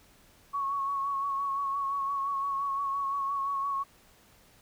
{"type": "tone with vibrato", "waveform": "sine", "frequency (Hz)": 1108, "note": "C#6", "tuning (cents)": -1, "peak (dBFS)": -28, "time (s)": [0.53, 3.84], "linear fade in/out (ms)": 20, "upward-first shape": "sine", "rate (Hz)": 5.8, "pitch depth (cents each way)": 29, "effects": ["pink hiss -60 dBFS RMS until 4.61 s"]}